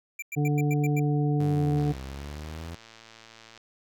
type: tone bursts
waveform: square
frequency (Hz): 2353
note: D7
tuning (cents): +3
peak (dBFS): -33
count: 7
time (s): 0.19-0.997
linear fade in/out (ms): 5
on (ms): 33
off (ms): 96
type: harmonic tone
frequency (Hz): 146.83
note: D3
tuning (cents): 0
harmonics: 1 / 2 / 3 / 5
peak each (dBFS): -23 / -29 / -33 / -37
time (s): 0.36-1.93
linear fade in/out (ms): 20
type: exponential two-way sweep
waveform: sawtooth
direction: down then up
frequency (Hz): 103.83 to 65.41 to 85.2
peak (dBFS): -32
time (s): 1.4-2.75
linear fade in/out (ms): 5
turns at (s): 1.99
type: click train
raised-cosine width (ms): 0.2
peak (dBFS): -31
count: 204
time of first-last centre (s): 1.78-3.576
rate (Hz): 113
effects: none